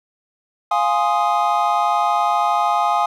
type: chord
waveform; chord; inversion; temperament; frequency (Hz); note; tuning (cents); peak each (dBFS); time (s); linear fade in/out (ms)
triangle; F minor seventh; none; equal; 698.5 / 830.6 / 1046.5 / 1244.5; F5 / Ab5 / C6 / Eb6; 0 / 0 / 0 / 0; -19 / -17 / -22 / -19; 0.71-3.06; 5
effects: none